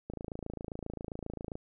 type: click train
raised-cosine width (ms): 2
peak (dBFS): -25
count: 41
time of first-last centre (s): 0.1-1.555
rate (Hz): 27.5
effects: none